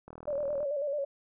click train, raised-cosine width 1 ms, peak -32 dBFS, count 23, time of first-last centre 0.08-0.63 s, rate 40 Hz
sine tone with vibrato, 574 Hz, D5, 40 cents flat, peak -29 dBFS, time 0.27-1.05 s, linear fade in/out 10 ms, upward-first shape square, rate 9.1 Hz, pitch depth 59 cents each way
effects none

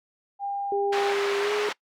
sine tone, 801 Hz, G5, 37 cents sharp, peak -27 dBFS, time 0.39-1.15 s, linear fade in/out 50 ms
sine tone with pitch glide, 401.6 to 417.4 Hz, G4 to G#4, +42 to +9 cents, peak -24 dBFS, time 0.72-1.69 s, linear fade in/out 2 ms, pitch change +67 cents, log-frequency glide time 1.39-1.52 s
pink band-pass noise, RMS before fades -31 dBFS, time 0.92-1.73 s, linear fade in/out 10 ms, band 800 to 3200 Hz, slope 12 dB/octave
effects noise-tail reverb RT60 0.1 s tail -22 dB re dry

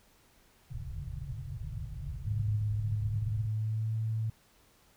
white low-pass noise, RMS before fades -39 dBFS, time 0.7-3.48 s, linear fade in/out 10 ms, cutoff 150 Hz, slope 96 dB/octave
sine tone with pitch glide, 105.3 to 110.92 Hz, G#2 to A2, +24 to +14 cents, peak -29 dBFS, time 2.26-4.3 s, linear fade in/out 5 ms, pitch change +90 cents, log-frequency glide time 3.05-3.95 s
effects pink hiss -64 dBFS RMS until 4.96 s

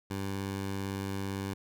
15% pulse tone, 97.8 Hz, G2, 4 cents flat, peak -27 dBFS, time 0.1-1.54 s, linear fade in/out 10 ms, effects none

